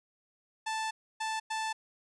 sawtooth tone bursts at uneven times, 880 Hz, A5, in tune, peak -28 dBFS, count 3, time 0.66-0.91 / 1.2-1.4 / 1.5-1.73 s, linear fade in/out 10 ms, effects resampled to 22050 Hz

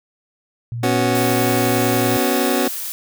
sine tone with pitch glide, 117.8 to 115.84 Hz, A#2 to A#2, +19 to -10 cents, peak -23 dBFS, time 0.72-2.17 s, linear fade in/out 0 ms, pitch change -29 cents, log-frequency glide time 0.91-1.66 s
25% pulse chord, B suspended second, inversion none, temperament just, 246.9 / 277.8 / 370.4 Hz, B3 / C#4 / F#4, 0 / +4 / +2 cents, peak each -17 dBFS, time 0.83-2.68 s, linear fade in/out 5 ms
blue noise, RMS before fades -27 dBFS, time 1.15-2.92 s, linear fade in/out 0 ms
effects none

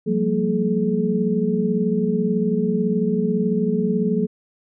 sine tone cluster, 176.8 / 195 / 228.8 / 426.6 Hz, F3 / G3 / A#3 / G#4, +22 / -9 / -32 / +46 cents, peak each -23 dBFS, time 0.06-4.27 s, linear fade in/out 20 ms, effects none

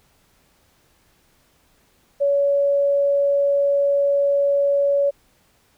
sine tone, 564 Hz, C#5, 30 cents sharp, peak -15 dBFS, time 2.2-5.11 s, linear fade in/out 20 ms, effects pink hiss -60 dBFS RMS until 5.77 s

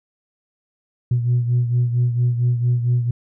sine beating tone pair, 121.1 / 125.5 Hz, B2 / B2, -34 / +28 cents, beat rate 4.4 Hz, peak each -15 / -22 dBFS, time 1.11-3.11 s, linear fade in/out 5 ms, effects tanh soft clip ceiling -11 dBFS

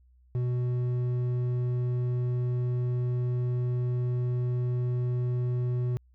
sine tone with hard clipping, 123.47 Hz, B2, in tune, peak -27 dBFS, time 0.35-5.97 s, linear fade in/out 0 ms, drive 6 dB, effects added 62 Hz sine -57 dBFS peak until 6.14 s

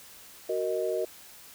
sine chord, D# minor, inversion first, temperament just, 373.4 / 466.7 / 622.3 Hz, F#4 / A#4 / D#5, +16 / +2 / 0 cents, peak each -31 dBFS, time 0.49-1.05 s, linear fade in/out 5 ms, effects white hiss -50 dBFS RMS until 1.54 s

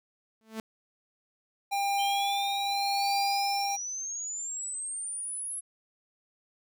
sawtooth tone with exponential growth, 221 Hz, A3, 8 cents sharp, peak -27 dBFS, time 0.41-0.6 s, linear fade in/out 0 ms, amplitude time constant 41 ms
square tone with tremolo, 799 Hz, G5, 33 cents sharp, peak -26 dBFS, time 1.71-3.77 s, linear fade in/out 20 ms, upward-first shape triangle, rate 0.85 Hz, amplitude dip 40%
sine exponential sweep, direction up, 3100 to 10940 Hz, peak -33 dBFS, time 1.98-5.61 s, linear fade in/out 20 ms
effects none

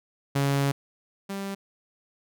sawtooth tone pair in turn, 139.5 / 196.82 Hz, C#3 / G3, +11 / +7 cents, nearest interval tritone, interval 596 cents, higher second, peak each -18 / -27 dBFS, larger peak first, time 0.35-0.72 / 1.29-1.55 s, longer first, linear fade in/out 10 ms, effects none

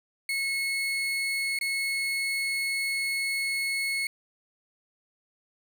35% pulse tone with dropouts, 2186 Hz, C#7, 25 cents flat, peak -25 dBFS, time 0.29-4.07 s, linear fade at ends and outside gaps 2 ms, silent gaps 1.589-1.611 s, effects none

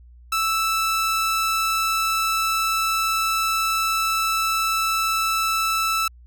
sawtooth tone, 1318.5 Hz, E6, in tune, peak -16 dBFS, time 0.32-6.08 s, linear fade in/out 5 ms, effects added 60 Hz sine -44 dBFS peak until 6.26 s

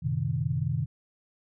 sine chord, F# diminished seventh, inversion none, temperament equal with one note detuned, 92.5 / 112.7 / 130.81 / 155.56 Hz, F#2 / A2 / C3 / Eb3, 0 / +42 / 0 / 0 cents, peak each -34 / -34 / -29 / -30 dBFS, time 0.02-0.86 s, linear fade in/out 20 ms, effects none

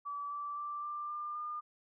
sine tone with pitch steps, 1151 / 1162.4 / 1173.8 / 1185.4 / 1197.1 / 1208.9 Hz, D6 / D6 / D6 / D6 / D6 / D6, -35 / -18 / -1 / +16 / +33 / +50 cents, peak -37 dBFS, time 0.05-1.61 s, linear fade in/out 20 ms, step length 260 ms, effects none

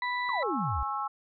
harmonic tone, 987.8 Hz, B5, in tune, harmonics 1 / 2 / 4, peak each -31 / -32 / -41 dBFS, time 0.02-0.43 s, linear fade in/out 2 ms
sine exponential sweep, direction down, 1161 to 58.27 Hz, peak -30 dBFS, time 0.29-0.83 s, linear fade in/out 0 ms
sine chord, C# minor, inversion second, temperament equal with one note detuned, 830.6 / 1087.2 / 1318.5 Hz, G#5 / C#6 / E6, 0 / -34 / 0 cents, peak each -34 / -34 / -34 dBFS, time 0.42-1.08 s, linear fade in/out 10 ms
effects none

